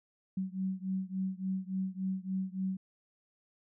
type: beating tone pair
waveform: sine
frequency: 187.7 / 191.2 Hz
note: F#3 / G3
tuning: +25 / -43 cents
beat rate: 3.5 Hz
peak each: -35 / -36 dBFS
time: 0.37-2.77 s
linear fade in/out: 5 ms
effects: none